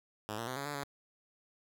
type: tone with pitch steps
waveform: 5% pulse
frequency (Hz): 106.2 / 116.1 / 128.4 / 140 / 145.9 / 140.8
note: G#2 / A#2 / C3 / C#3 / D3 / C#3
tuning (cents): +39 / -7 / -32 / +18 / -11 / +27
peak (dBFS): -26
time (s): 0.29-0.836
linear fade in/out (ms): 0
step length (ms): 91
effects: none